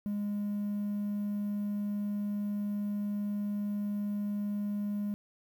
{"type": "tone", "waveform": "triangle", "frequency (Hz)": 205.6, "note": "G#3", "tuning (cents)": -17, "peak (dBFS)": -28, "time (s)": [0.06, 5.14], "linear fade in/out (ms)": 0, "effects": ["tanh soft clip ceiling -25 dBFS", "10-bit"]}